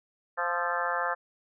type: harmonic tone with a mistuned harmonic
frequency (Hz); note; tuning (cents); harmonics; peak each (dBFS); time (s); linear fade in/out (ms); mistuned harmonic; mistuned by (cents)
174.61; F3; 0; 3 / 4 / 5 / 6 / 7 / 8 / 9 / 10; -35 / -35 / -35 / -35 / -35 / -35 / -35 / -35; 0.37-1.15; 20; 8; -63
effects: none